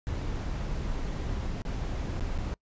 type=noise with dropouts; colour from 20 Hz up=brown; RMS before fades=-32 dBFS; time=0.07-2.54 s; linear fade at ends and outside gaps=0 ms; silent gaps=1.62-1.651 / 2.196-2.208 / 2.377-2.386 s; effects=noise-tail reverb RT60 0.1 s tail -25 dB re dry + resampled to 16000 Hz